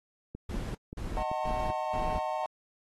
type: click train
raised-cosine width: 3 ms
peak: -26 dBFS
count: 8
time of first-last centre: 0.35-1.701 s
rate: 5.18 Hz
type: noise bursts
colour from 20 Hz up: brown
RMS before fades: -35 dBFS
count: 4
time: 0.49-2.19 s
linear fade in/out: 5 ms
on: 260 ms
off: 220 ms
type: chord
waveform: triangle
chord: D# diminished seventh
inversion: none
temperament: just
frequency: 622.3 / 746.7 / 896 / 1075.3 Hz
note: D#5 / F#5 / A5 / C6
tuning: 0 / +16 / +31 / +47 cents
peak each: -33 / -33 / -33 / -38 dBFS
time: 1.17-2.46 s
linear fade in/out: 0 ms
effects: AAC 32 kbps